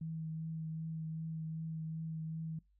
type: tone with vibrato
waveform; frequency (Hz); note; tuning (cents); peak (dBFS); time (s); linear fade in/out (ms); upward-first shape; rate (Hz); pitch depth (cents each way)
sine; 160; D#3; +49; -38; 0.01-2.59; 5; triangle; 2.6; 17
effects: noise-tail reverb RT60 0.2 s tail -24 dB re dry + added 50 Hz sine -68 dBFS peak until 2.79 s